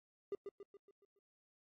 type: tone with echo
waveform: triangle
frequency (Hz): 400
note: G4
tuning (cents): +35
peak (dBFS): -35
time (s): 0.32-0.35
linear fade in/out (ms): 2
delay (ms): 140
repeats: 6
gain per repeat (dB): -6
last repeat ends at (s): 1.19
effects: tanh soft clip ceiling -31 dBFS + AAC 32 kbps